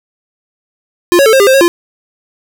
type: tone with pitch steps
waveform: square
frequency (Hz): 349.7 / 554 / 440.9 / 533 / 402 / 526 / 544 / 345.2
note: F4 / C#5 / A4 / C5 / G4 / C5 / C#5 / F4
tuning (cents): +2 / -1 / +4 / +32 / +44 / +9 / -33 / -20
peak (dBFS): -5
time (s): 1.12-1.68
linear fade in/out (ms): 0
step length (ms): 70
effects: none